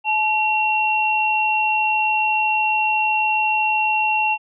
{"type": "tone pair together", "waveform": "sine", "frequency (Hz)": [860.8, 2733], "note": ["A5", "F7"], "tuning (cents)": [-38, -38], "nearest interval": "octave + minor sixth", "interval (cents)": 2000, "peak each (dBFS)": -19, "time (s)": [0.04, 4.38], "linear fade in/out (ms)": 50, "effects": []}